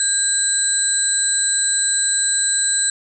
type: tone cluster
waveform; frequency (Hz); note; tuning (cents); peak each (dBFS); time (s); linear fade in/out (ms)
sine; 1605 / 4033 / 7770 / 8460; G6 / B7 / B8 / C9; +40 / +36 / -29 / +18; -26 / -24 / -18 / -22; 0-2.9; 2
effects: none